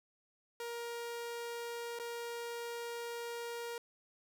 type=tone with dropouts; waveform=sawtooth; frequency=470.8 Hz; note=A#4; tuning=17 cents sharp; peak=-36 dBFS; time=0.6-3.78 s; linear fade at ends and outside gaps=2 ms; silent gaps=1.989-1.997 s; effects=none